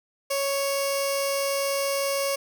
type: tone with notch filter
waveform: 15% pulse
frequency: 554.4 Hz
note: C#5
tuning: in tune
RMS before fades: -26 dBFS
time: 0.3-2.36 s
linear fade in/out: 10 ms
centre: 1500 Hz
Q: 0.7
effects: none